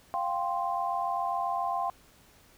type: chord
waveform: sine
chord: F suspended second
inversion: none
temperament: just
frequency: 698.5 / 785.8 / 1047.7 Hz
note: F5 / G5 / C6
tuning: 0 / +4 / +2 cents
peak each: -32 dBFS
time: 0.14-1.9 s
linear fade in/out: 0 ms
effects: pink hiss -59 dBFS RMS until 2.57 s